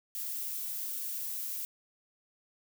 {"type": "noise", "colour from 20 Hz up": "violet", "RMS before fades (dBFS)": -37, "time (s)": [0.15, 1.65], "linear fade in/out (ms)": 0, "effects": []}